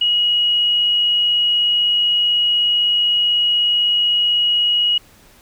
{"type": "tone", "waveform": "sine", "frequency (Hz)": 2901, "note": "F#7", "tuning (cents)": -35, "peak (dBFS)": -13, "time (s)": [0.01, 4.98], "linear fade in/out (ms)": 5, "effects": ["pink hiss -49 dBFS RMS until 5.41 s"]}